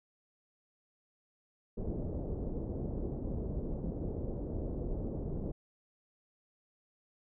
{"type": "low-pass noise", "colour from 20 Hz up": "pink", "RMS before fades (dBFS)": -37, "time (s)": [1.77, 5.52], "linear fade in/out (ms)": 10, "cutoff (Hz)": 520, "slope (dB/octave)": 24, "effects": []}